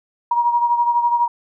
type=beating tone pair; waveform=sine; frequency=950 / 962 Hz; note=A#5 / B5; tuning=+33 / -46 cents; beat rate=12 Hz; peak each=-15 / -22 dBFS; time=0.31-1.28 s; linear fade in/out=5 ms; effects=none